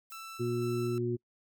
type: noise with exponential decay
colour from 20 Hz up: violet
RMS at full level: -47 dBFS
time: 0.1-0.38 s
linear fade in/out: 2 ms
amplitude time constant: 60 ms
type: tone with tremolo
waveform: sawtooth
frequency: 1328 Hz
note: E6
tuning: 12 cents sharp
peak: -39 dBFS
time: 0.12-0.98 s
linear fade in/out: 0 ms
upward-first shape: square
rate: 2 Hz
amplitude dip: 25%
type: harmonic tone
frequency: 120 Hz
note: B2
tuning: 49 cents flat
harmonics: 1 / 2 / 3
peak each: -34 / -37 / -31 dBFS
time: 0.39-1.17 s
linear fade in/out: 20 ms
effects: noise-tail reverb RT60 0.1 s tail -26 dB re dry